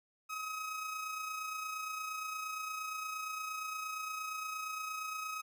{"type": "tone with amplitude modulation", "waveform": "30% pulse", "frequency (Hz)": 1270, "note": "D#6", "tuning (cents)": 35, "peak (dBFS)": -34, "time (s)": [0.29, 5.42], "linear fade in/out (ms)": 20, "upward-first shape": "sine", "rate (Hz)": 28.6, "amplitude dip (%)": 40, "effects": []}